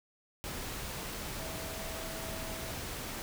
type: tone in noise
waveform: sine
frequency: 650 Hz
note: E5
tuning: 24 cents flat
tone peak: -46 dBFS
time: 1.39-2.71 s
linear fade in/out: 0 ms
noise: pink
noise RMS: -40 dBFS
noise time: 0.44-3.22 s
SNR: -9 dB
effects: none